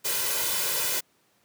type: noise with comb filter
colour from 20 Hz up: white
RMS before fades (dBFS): -27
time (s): 0.04-1.01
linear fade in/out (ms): 20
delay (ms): 2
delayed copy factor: +0.75
effects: pink hiss -66 dBFS RMS until 1.44 s + high-pass 150 Hz 12 dB/octave